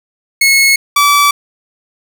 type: tone pair in turn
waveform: sawtooth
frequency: 2183 / 1153.1 Hz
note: C#7 / D6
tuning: -27 / -32 cents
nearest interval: major seventh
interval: 1105 cents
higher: first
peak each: -3 dBFS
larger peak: neither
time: 0.41-0.76 / 0.96-1.31 s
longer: neither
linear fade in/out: 5 ms
effects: none